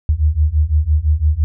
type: beating tone pair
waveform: sine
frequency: 73.42 / 79.32 Hz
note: D2 / D#2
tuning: 0 / +34 cents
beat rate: 5.9 Hz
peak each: -15 / -14 dBFS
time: 0.09-1.44 s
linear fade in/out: 0 ms
effects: none